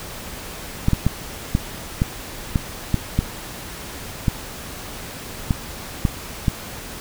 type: clicks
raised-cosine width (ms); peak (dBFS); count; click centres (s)
5; -4; 12; 0.884 / 0.933 / 1.066 / 1.551 / 2.019 / 2.558 / 2.943 / 3.19 / 4.282 / 5.508 / 6.052 / 6.482
effects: pink hiss -34 dBFS RMS until 7 s